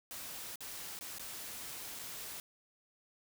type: noise with dropouts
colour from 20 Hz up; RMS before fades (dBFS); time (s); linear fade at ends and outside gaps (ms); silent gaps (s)
white; -45; 0.11-2.4; 0; 0.557-0.606 / 0.99-1.01 / 1.184-1.195 / 1.99-1.994
effects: none